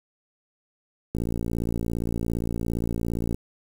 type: click train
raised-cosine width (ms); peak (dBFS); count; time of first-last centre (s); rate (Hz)
3; -15; 127; 1.15-3.345; 57.4
effects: 7-bit